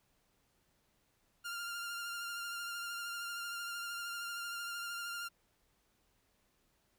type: tone with vibrato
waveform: sawtooth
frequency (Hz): 1396.9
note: F6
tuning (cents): 0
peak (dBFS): -36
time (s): 1.44-5.29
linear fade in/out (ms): 20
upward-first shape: triangle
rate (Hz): 13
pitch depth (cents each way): 26
effects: pink hiss -75 dBFS RMS until 6.98 s